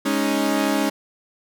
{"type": "chord", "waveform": "sawtooth", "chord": "Ab suspended fourth", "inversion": "none", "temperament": "equal", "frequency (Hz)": [207.7, 277.2, 311.1], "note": ["Ab3", "Db4", "Eb4"], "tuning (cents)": [0, 0, 0], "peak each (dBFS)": [-21, -18, -20], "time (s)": [0.05, 0.9], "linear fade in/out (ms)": 10, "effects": []}